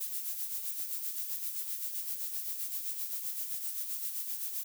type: noise with tremolo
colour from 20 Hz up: violet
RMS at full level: -35 dBFS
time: 0-4.64 s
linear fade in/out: 10 ms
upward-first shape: sine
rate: 7.7 Hz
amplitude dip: 50%
effects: none